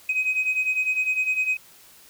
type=beating tone pair; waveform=sine; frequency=2514 / 2523.9 Hz; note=D#7 / D#7; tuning=+17 / +24 cents; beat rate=9.9 Hz; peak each=-25 / -21 dBFS; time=0.09-1.57 s; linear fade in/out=5 ms; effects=tanh soft clip ceiling -17 dBFS + white hiss -51 dBFS RMS until 2.09 s